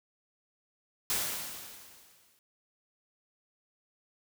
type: noise with exponential decay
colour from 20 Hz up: white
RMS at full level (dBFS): -29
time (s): 1.1-2.39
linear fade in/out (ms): 1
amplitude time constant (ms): 280
effects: none